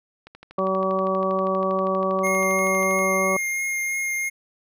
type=click train; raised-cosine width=0.3 ms; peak=-26 dBFS; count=35; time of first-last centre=0.27-2.99 s; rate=12.5 Hz
type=harmonic tone; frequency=190 Hz; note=F#3; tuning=46 cents sharp; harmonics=1 / 2 / 3 / 4 / 5 / 6; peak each=-28 / -27 / -24 / -34 / -36 / -25 dBFS; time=0.58-3.37 s; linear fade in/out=5 ms
type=tone with vibrato; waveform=square; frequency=2133 Hz; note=C7; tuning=33 cents sharp; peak=-24 dBFS; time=2.23-4.3 s; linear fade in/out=20 ms; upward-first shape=triangle; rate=3 Hz; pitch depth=13 cents each way
effects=none

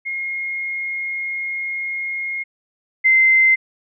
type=tone pair in turn; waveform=sine; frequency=2146 / 2075 Hz; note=C7 / C7; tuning=+43 / -15 cents; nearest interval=minor second; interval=58 cents; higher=first; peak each=-22 / -10 dBFS; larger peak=second; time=0.05-2.44 / 3.04-3.56 s; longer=first; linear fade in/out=20 ms; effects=none

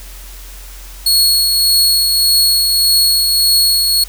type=tone with tremolo; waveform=sawtooth; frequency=4339 Hz; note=C#8; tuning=38 cents flat; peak=-5 dBFS; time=1.06-4.04 s; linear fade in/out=5 ms; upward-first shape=triangle; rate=1.7 Hz; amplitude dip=35%; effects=added 44 Hz sine -31 dBFS peak until 4.08 s + white hiss -37 dBFS RMS until 4.08 s

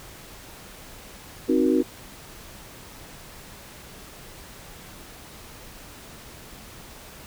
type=chord; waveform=sine; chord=C half-diminished seventh; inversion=none; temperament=equal with one note detuned; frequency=261.6 / 311.1 / 370 / 474.3 Hz; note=C4 / Eb4 / Gb4 / Bb4; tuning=0 / 0 / 0 / +30 cents; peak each=-22 / -22 / -23 / -27 dBFS; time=1.48-1.83 s; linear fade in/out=20 ms; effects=pink hiss -44 dBFS RMS until 7.26 s

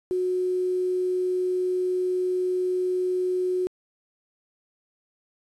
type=tone with quantisation; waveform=sine; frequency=365.9 Hz; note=F#4; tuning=19 cents flat; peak=-22 dBFS; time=0.11-3.67 s; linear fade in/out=0 ms; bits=8; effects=resampled to 24000 Hz

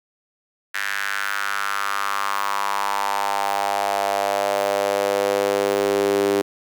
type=tone with high-pass filter sweep; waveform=sawtooth; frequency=100.1 Hz; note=G2; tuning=37 cents sharp; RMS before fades=-22 dBFS; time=0.74-6.42 s; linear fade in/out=10 ms; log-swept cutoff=1700 to 370 Hz; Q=4.1; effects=none

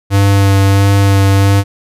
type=tone with vibrato; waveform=square; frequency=98.7 Hz; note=G2; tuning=12 cents sharp; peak=-7 dBFS; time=0.1-1.64 s; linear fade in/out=50 ms; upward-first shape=sine; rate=1.5 Hz; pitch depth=14 cents each way; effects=resampled to 32000 Hz

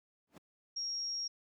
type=noise with exponential growth; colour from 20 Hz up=brown; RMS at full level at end=-43 dBFS; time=0.27-0.38 s; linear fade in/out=5 ms; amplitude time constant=22 ms
type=tone; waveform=sine; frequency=5588 Hz; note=F8; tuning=in tune; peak=-35 dBFS; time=0.76-1.28 s; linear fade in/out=10 ms
effects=high-pass 200 Hz 12 dB/octave

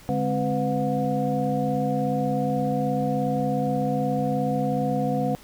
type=tone cluster; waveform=sine; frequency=145.3 / 207.9 / 264.5 / 502 / 721 Hz; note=D3 / G#3 / C4 / B4 / F#5; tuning=-18 / +2 / +19 / +28 / -45 cents; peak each=-28 dBFS; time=0.09-5.35 s; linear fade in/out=0 ms; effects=pink hiss -49 dBFS RMS until 5.43 s

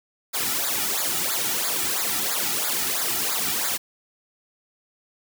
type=noise with flanger; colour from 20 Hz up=white; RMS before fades=-25 dBFS; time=0.33-3.78 s; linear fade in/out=20 ms; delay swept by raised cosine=0.34 to 1.94 ms; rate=3 Hz; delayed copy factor=-0.95; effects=none

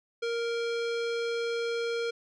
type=tone with low-pass filter; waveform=square; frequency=466.2 Hz; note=A#4; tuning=in tune; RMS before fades=-31 dBFS; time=0.22-2.11 s; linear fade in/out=10 ms; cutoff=4400 Hz; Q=1.3; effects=none

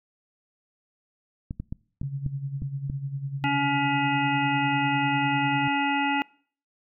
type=clicks; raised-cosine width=5 ms; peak=-19 dBFS; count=7; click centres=1.509 / 1.6 / 1.725 / 2.015 / 2.263 / 2.621 / 2.899 s
type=tone with tremolo; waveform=sine; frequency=138.3 Hz; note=C#3; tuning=4 cents flat; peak=-26 dBFS; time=2.03-5.68 s; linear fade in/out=2 ms; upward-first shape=sine; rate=10 Hz; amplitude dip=65%
type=harmonic tone; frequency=282.1 Hz; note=C#4; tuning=30 cents sharp; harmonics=1 / 3 / 5 / 7 / 9 / 10; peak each=-27 / -26 / -33 / -32 / -32 / -35 dBFS; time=3.44-6.22 s; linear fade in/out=0 ms
effects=noise-tail reverb RT60 0.5 s tail -25 dB re dry

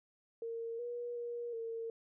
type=tone with pitch steps; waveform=sine; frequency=459.6 / 480.7 / 475.6 / 456.1 Hz; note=A#4 / B4 / A#4 / A#4; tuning=-25 / -47 / +35 / -38 cents; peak=-38 dBFS; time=0.42-1.9 s; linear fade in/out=2 ms; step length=370 ms; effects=none

